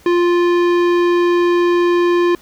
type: tone with tanh clipping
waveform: sine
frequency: 349.2 Hz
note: F4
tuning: in tune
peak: -13 dBFS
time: 0.06-2.35 s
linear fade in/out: 2 ms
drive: 17 dB
effects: pink hiss -47 dBFS RMS until 2.41 s